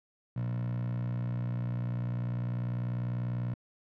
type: tone with high-pass filter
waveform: 15% pulse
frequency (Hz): 60.2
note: B1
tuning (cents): -44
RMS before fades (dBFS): -33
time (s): 0.36-3.54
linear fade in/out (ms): 5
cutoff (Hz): 130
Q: 7.5
effects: low-pass 2000 Hz 12 dB/octave